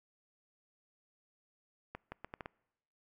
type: accelerating click train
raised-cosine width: 0.5 ms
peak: -27 dBFS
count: 6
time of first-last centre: 1.95-2.459 s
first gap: 170 ms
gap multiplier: 0.74
effects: noise-tail reverb RT60 0.9 s tail -25 dB re dry